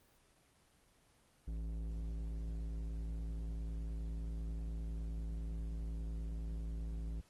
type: tone with low-pass filter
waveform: square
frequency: 55 Hz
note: A1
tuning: in tune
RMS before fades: -41 dBFS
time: 1.47-7.21 s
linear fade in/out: 10 ms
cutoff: 300 Hz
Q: 0.5
effects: pink hiss -69 dBFS RMS until 7.29 s + Opus 24 kbps